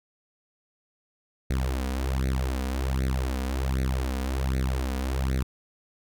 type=tone with flanger; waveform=sawtooth; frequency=65.41 Hz; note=C2; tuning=in tune; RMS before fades=-27 dBFS; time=1.5-5.43 s; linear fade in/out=5 ms; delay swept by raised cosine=0.48 to 4.18 ms; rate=1.3 Hz; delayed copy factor=+0.95; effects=none